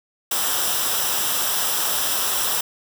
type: noise with comb filter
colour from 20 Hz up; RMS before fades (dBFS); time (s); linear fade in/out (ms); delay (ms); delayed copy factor
white; -22; 0.31-2.61; 5; 0.45; -0.6
effects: none